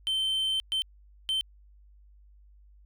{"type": "tone bursts at uneven times", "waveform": "triangle", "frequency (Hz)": 3098, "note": "G7", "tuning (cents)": -21, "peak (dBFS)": -24, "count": 3, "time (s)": [[0.07, 0.6], [0.72, 0.82], [1.29, 1.41]], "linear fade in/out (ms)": 0, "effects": ["added 50 Hz sine -53 dBFS peak until 2.85 s"]}